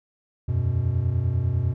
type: chord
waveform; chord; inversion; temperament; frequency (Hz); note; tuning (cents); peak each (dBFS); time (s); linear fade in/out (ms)
triangle; E suspended second; none; equal; 82.41 / 92.5 / 123.47; E2 / F#2 / B2; 0 / 0 / 0; -27 / -22 / -22; 0.48-1.74; 10
effects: none